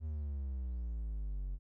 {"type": "exponential sweep", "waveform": "triangle", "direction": "down", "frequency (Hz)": [79.7, 44.71], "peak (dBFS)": -34, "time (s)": [0, 1.59], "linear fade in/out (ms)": 50, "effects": []}